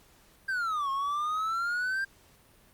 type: exponential two-way sweep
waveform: triangle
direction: down then up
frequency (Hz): 1600 to 1076 to 1600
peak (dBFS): -26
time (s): 0.48-2.05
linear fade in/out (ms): 10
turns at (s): 0.9
effects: pink hiss -60 dBFS RMS until 2.73 s + Opus 48 kbps